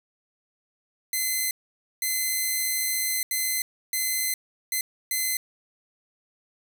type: tone bursts at uneven times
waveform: 5% pulse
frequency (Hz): 2049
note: C7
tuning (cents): -37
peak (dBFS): -14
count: 6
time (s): 1.13-1.51 / 2.02-3.23 / 3.31-3.62 / 3.93-4.34 / 4.72-4.81 / 5.11-5.37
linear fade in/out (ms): 2
effects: none